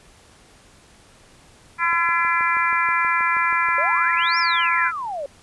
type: harmonic tone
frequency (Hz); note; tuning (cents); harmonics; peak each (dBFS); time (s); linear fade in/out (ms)
338.9; E4; +48; 3 / 4 / 5 / 6 / 7; -22 / -23 / -24 / -25 / -25; 1.78-4.92; 50
type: click train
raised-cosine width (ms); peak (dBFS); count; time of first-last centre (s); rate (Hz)
1; -24; 12; 1.93-3.687; 6.26
type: exponential two-way sweep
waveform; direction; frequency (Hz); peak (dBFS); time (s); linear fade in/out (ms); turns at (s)
sine; up then down; 540 to 5588 to 540; -25; 3.78-5.26; 2; 4.38
effects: pink hiss -51 dBFS RMS until 5.42 s + resampled to 24000 Hz